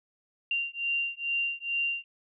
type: beating tone pair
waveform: sine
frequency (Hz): 2773 / 2775.3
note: F7 / F7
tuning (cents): -13 / -12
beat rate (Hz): 2.3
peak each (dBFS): -31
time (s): 0.51-2.04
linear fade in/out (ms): 2
effects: none